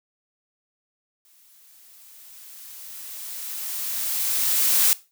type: noise with exponential growth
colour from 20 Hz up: blue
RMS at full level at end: -17 dBFS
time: 1.25-4.93 s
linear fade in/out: 0 ms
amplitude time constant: 800 ms
effects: noise-tail reverb RT60 0.3 s tail -19 dB re dry